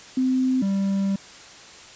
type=tone pair in turn; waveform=sine / triangle; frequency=258.4 / 195.94 Hz; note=C4 / G3; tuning=-21 / -1 cents; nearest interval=perfect fourth; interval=480 cents; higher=first; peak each=-18 dBFS; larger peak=neither; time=0.17-0.62 / 0.62-1.16 s; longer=second; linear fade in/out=5 ms; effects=white hiss -44 dBFS RMS until 1.95 s + resampled to 16000 Hz